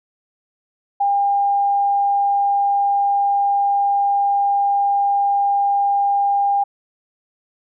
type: tone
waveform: sine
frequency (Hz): 803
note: G5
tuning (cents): +41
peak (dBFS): -14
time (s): 1-6.64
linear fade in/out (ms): 10
effects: none